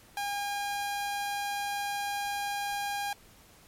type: tone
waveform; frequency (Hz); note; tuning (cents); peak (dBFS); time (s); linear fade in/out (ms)
sawtooth; 810; G#5; -43; -27; 0.17-3.13; 2
effects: pink hiss -57 dBFS RMS until 3.67 s + MP3 64 kbps